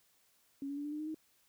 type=tone with pitch steps; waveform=sine; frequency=277.2 / 283 / 289 / 295 / 301.2 / 307.6 / 314 Hz; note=C#4 / C#4 / D4 / D4 / D4 / D#4 / D#4; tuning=0 / +36 / -28 / +8 / +44 / -20 / +16 cents; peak=-37 dBFS; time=0.62-1.145 s; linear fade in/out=2 ms; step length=75 ms; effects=white hiss -71 dBFS RMS until 1.48 s